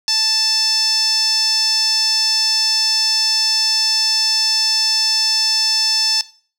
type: tone with band-pass filter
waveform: sawtooth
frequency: 880 Hz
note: A5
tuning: in tune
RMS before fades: -17 dBFS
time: 0.08-6.21 s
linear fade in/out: 0 ms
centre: 5300 Hz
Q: 6.4
effects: noise-tail reverb RT60 0.4 s tail -17 dB re dry